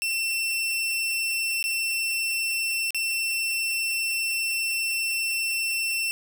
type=tone with dropouts; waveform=sawtooth; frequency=2695 Hz; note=E7; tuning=38 cents sharp; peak=-21 dBFS; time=0.02-6.11 s; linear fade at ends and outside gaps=0 ms; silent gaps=1.627-1.64 / 2.906-2.946 s; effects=none